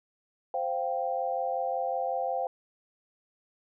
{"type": "chord", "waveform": "sine", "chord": "C suspended fourth", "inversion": "none", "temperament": "equal", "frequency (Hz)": [523.3, 698.5, 784], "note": ["C5", "F5", "G5"], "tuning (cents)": [0, 0, 0], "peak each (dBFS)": -32, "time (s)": [0.54, 2.47], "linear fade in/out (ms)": 2, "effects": []}